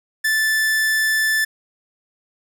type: tone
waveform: 45% pulse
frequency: 1755 Hz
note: A6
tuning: 5 cents flat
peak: -16 dBFS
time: 0.24-1.45 s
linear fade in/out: 10 ms
effects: none